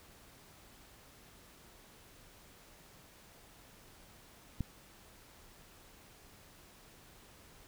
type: click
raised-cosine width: 5 ms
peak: -22 dBFS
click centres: 4.607 s
effects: pink hiss -59 dBFS RMS until 7.67 s